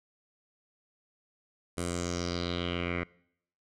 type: tone with low-pass filter sweep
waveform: 10% pulse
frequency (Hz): 87.31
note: F2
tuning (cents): 0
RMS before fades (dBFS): -33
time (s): 1.77-3.04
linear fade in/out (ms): 10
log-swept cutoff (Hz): 9700 to 2000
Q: 4.1
effects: noise-tail reverb RT60 0.7 s tail -24 dB re dry